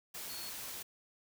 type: tone in noise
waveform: sine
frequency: 4359 Hz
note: C#8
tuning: 30 cents flat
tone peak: -46 dBFS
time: 0.29-0.5 s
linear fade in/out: 10 ms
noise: white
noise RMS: -44 dBFS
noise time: 0.14-0.83 s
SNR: -5 dB
effects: none